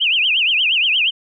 sine tone with vibrato, 2794 Hz, F7, in tune, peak -13 dBFS, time 0-1.11 s, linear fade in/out 20 ms, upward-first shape triangle, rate 8.5 Hz, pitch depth 270 cents each way, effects none

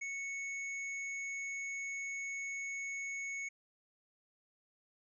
sine tone with tanh clipping, 2211 Hz, C#7, 5 cents flat, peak -40 dBFS, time 0.01-3.49 s, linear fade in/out 10 ms, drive 16 dB, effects resampled to 22050 Hz

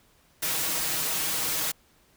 white noise with comb filter, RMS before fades -28 dBFS, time 0.42-1.72 s, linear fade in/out 10 ms, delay 6.3 ms, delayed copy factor +0.8, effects pink hiss -62 dBFS RMS until 2.16 s

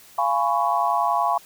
sine chord, C# dominant seventh, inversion first, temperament just, 693 / 831.5 / 997.9 / 1108.7 Hz, E#5 / G#5 / B5 / C#6, -14 / +2 / +18 / 0 cents, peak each -24 dBFS, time 0.18-1.38 s, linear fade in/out 5 ms, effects white hiss -49 dBFS RMS until 1.45 s

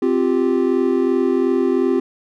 triangle chord, C suspended fourth, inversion none, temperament equal, 261.6 / 349.2 / 392 Hz, C4 / F4 / G4, 0 / 0 / 0 cents, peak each -17 dBFS, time 0.02-2 s, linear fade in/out 5 ms, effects none

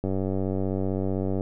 click train, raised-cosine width 2 ms, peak -15 dBFS, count 132, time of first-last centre 0.04-1.409 s, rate 95.7 Hz, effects none

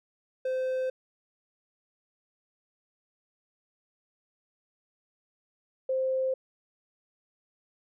triangle / sine tone pair in turn, 517 / 523.3 Hz, C5 / C5, -21 / 0 cents, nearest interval unison, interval 21 cents, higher second, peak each -25 dBFS, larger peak neither, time 0.45-0.9 / 5.89-6.34 s, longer neither, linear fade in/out 5 ms, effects none

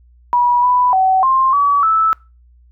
sine tone with pitch steps, 971 / 991 / 757 / 1056 / 1140 / 1312 Hz, B5 / B5 / F#5 / C6 / C#6 / E6, -30 / +6 / +39 / +16 / +48 / -9 cents, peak -10 dBFS, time 0.33-2.13 s, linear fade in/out 0 ms, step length 300 ms, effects noise-tail reverb RT60 0.3 s tail -24 dB re dry + added 60 Hz sine -45 dBFS peak until 2.71 s

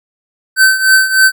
square tone with tremolo, 1538 Hz, G6, 33 cents flat, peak -4 dBFS, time 0.56-1.32 s, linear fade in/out 50 ms, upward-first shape triangle, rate 3.3 Hz, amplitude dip 80%, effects none

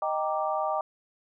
sine chord, Eb major seventh, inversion none, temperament equal, 622.3 / 784 / 932.3 / 1174.7 Hz, Eb5 / G5 / Bb5 / D6, 0 / 0 / 0 / 0 cents, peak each -30 / -30 / -34 / -32 dBFS, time 0.02-0.81 s, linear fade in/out 2 ms, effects none

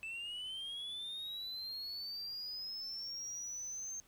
sine linear sweep, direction up, 2621 to 6370 Hz, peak -38 dBFS, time 0.03-4 s, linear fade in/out 0 ms, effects tanh soft clip ceiling -40 dBFS + pink hiss -67 dBFS RMS until 4.07 s

